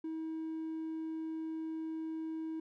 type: tone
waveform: triangle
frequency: 320 Hz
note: D#4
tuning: 49 cents sharp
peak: -34 dBFS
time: 0.04-2.6 s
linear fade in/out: 5 ms
effects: tanh soft clip ceiling -31 dBFS